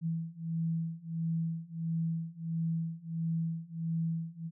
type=beating tone pair; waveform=sine; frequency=163.6 / 165.1 Hz; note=E3 / E3; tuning=-13 / +3 cents; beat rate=1.5 Hz; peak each=-35 / -34 dBFS; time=0.01-4.51 s; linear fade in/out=50 ms; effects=none

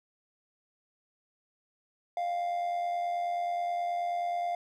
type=tone with amplitude modulation; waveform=triangle; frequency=699 Hz; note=F5; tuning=1 cent sharp; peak=-25 dBFS; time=2.17-4.55 s; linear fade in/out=2 ms; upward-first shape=sine; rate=89.4 Hz; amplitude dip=45%; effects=none

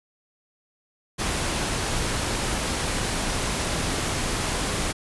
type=noise; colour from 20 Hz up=pink; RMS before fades=-26 dBFS; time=1.18-4.93 s; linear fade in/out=20 ms; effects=resampled to 24000 Hz

